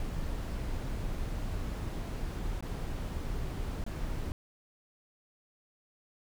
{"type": "noise with dropouts", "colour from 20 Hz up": "brown", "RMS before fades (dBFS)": -35, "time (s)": [0, 4.32], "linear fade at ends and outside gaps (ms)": 1, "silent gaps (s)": [[2.608, 2.625], [3.84, 3.864]], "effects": []}